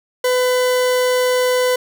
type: tone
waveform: 40% pulse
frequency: 502 Hz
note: B4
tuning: 28 cents sharp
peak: -13 dBFS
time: 0.24-1.76 s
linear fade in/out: 5 ms
effects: none